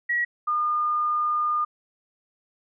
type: tone pair in turn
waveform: sine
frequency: 1917 / 1214.6 Hz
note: A#6 / D#6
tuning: +48 / -42 cents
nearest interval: minor sixth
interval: 790 cents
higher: first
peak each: -21 dBFS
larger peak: neither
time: 0.09-0.25 / 0.47-1.65 s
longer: second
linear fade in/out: 10 ms
effects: none